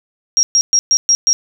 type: tone bursts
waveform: sine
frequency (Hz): 5620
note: F8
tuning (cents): +10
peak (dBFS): -8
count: 6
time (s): 0.37-1.33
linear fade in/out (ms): 0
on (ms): 60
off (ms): 120
effects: none